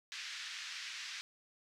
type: band-pass noise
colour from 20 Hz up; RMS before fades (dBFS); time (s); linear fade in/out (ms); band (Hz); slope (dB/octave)
pink; -45; 0.12-1.21; 0; 1700 to 5900; 24
effects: none